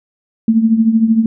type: tone with tremolo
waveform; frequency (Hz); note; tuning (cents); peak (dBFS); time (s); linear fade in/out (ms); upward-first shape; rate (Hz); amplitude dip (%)
sine; 224.2; A3; +33; -5; 0.48-1.26; 2; triangle; 13; 75
effects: none